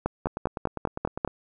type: two click trains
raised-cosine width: 1 ms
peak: -10 / -17 dBFS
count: 7 / 11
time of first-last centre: 0.06-1.248 / 0.27-1.276 s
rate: 5.05 / 9.94 Hz
effects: none